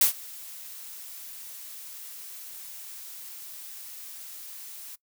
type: noise with ADSR envelope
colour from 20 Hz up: blue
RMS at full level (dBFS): -18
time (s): 0.01-4.96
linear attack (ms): 4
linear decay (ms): 110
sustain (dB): -24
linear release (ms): 15
effects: noise-tail reverb RT60 0.1 s tail -21 dB re dry